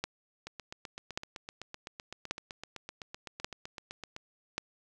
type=two click trains; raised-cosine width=0.2 ms; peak=-24 / -15 dBFS; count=30 / 5; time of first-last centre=0.47-4.164 / 0.04-4.58 s; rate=7.85 / 0.881 Hz; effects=none